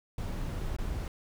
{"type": "noise with dropouts", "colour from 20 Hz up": "brown", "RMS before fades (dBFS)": -34, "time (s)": [0.18, 1.08], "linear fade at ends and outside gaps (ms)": 2, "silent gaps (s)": [0.765, 0.785], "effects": []}